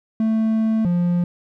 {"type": "tone pair in turn", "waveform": "triangle", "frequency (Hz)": [221.2, 175.27], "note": ["A3", "F3"], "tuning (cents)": [9, 6], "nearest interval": "major third", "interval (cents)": 403, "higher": "first", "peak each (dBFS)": -14, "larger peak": "neither", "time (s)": [[0.2, 0.85], [0.85, 1.24]], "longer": "first", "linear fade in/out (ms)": 2, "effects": []}